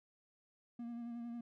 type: tone with vibrato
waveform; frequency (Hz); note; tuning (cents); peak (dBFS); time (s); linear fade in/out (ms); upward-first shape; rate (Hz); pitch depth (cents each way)
triangle; 235.8; A#3; +20; -40; 0.79-1.41; 5; sine; 11; 25
effects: none